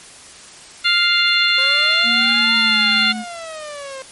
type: harmonic tone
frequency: 698.5 Hz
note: F5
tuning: in tune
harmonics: 2 / 3 / 4 / 5 / 6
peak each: -19 / -19 / -19 / -19 / -19 dBFS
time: 0.84-3.13 s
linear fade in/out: 20 ms
type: exponential two-way sweep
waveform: sawtooth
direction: up then down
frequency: 523.3 to 925 to 523.3 Hz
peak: -25 dBFS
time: 1.58-4.02 s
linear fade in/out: 0 ms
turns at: 2.56 s
type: tone with pitch glide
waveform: sine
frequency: 233.1 to 217.5 Hz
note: A#3 to A3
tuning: 0 to -20 cents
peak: -24 dBFS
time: 2.03-3.25 s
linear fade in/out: 50 ms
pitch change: -120 cents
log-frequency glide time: 2.39-2.77 s
effects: white hiss -40 dBFS RMS until 4.11 s + MP3 48 kbps